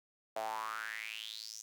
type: tone with high-pass filter sweep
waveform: sawtooth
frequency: 110 Hz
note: A2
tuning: in tune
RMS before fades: -42 dBFS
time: 0.36-1.62 s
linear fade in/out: 5 ms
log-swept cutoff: 650 to 6400 Hz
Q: 6.8
effects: none